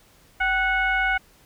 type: tone with frequency modulation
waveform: sine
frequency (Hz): 1480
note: F#6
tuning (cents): 0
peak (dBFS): -19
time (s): 0.4-1.18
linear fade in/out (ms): 10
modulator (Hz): 715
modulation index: 1.1
effects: pink hiss -56 dBFS RMS until 1.45 s